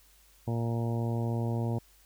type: harmonic tone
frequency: 116.54 Hz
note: A#2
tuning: in tune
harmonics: 1 / 2 / 3 / 4 / 5 / 6 / 7 / 8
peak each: -29 / -35 / -39 / -41 / -43 / -45 / -46 / -47 dBFS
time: 0.47-1.79 s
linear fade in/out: 10 ms
effects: added 50 Hz sine -62 dBFS peak until 2.05 s + white hiss -62 dBFS RMS until 2.05 s